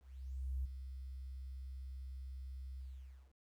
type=tone with ADSR envelope; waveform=sine; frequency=65.41 Hz; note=C2; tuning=in tune; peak=-35 dBFS; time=0-3.34 s; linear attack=650 ms; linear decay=6 ms; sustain=-9 dB; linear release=540 ms; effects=12-bit